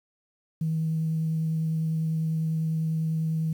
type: tone with vibrato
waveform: sine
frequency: 160 Hz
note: D#3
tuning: 49 cents sharp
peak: -23 dBFS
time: 0.61-3.53 s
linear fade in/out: 5 ms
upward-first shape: sine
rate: 10 Hz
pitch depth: 11 cents each way
effects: tanh soft clip ceiling -19 dBFS + 9-bit